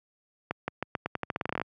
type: accelerating click train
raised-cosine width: 0.5 ms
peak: -14 dBFS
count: 17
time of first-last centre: 0.51-1.616 s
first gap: 170 ms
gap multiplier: 0.86
effects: high-pass 100 Hz 12 dB/octave